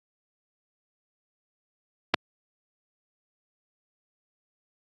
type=clicks; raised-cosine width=0.3 ms; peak=-4 dBFS; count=2; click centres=2.14 / 2.143 s; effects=high-pass 100 Hz 12 dB/octave + Opus 48 kbps